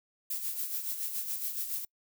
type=noise with tremolo; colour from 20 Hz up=violet; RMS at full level=-33 dBFS; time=0.3-1.85 s; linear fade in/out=5 ms; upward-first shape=sine; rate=7.1 Hz; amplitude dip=55%; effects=noise-tail reverb RT60 0.1 s tail -26 dB re dry